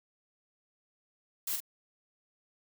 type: noise with echo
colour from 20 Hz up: blue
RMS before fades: -34 dBFS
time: 1.47-1.56 s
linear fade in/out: 5 ms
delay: 44 ms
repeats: 1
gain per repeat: -4 dB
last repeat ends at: 1.604 s
effects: none